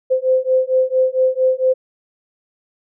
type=beating tone pair; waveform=sine; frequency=515 / 519.4 Hz; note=C5 / C5; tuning=-28 / -13 cents; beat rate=4.4 Hz; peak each=-16 dBFS; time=0.1-1.74 s; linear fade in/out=20 ms; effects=none